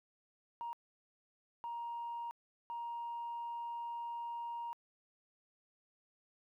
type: tone bursts at uneven times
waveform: sine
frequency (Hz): 940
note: A#5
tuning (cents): +14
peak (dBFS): -38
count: 3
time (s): 0.61-0.73 / 1.64-2.31 / 2.7-4.73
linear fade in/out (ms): 0
effects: tanh soft clip ceiling -36 dBFS + 13-bit